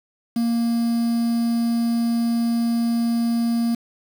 triangle tone with quantisation, 233.1 Hz, A#3, in tune, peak -16 dBFS, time 0.36-3.75 s, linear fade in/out 5 ms, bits 6, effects none

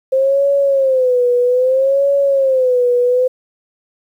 sine tone with vibrato, 523.3 Hz, C5, in tune, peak -10 dBFS, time 0.12-3.28 s, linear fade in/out 10 ms, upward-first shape sine, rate 0.62 Hz, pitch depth 120 cents each way, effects 8-bit

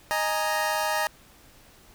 25% pulse chord, D# suspended fourth, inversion none, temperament equal, 622.3 / 830.6 / 932.3 Hz, D#5 / G#5 / A#5, 0 / 0 / 0 cents, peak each -25 dBFS, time 0.11-1.07 s, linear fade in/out 0 ms, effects pink hiss -54 dBFS RMS until 1.94 s

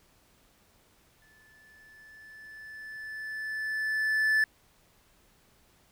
triangle tone with exponential growth, 1746 Hz, A6, 14 cents flat, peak -19 dBFS, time 1.22-4.44 s, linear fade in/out 2 ms, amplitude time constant 700 ms, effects pink hiss -64 dBFS RMS until 5.91 s

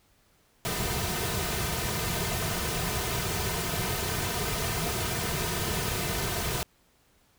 pink noise with comb filter, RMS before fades -30 dBFS, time 0.65-6.63 s, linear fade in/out 0 ms, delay 3.6 ms, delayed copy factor -0.65, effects pink hiss -65 dBFS RMS until 7.38 s

